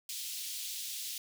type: high-pass noise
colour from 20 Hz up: pink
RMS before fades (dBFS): -40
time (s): 0.09-1.18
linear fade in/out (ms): 2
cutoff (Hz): 3200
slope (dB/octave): 24
effects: none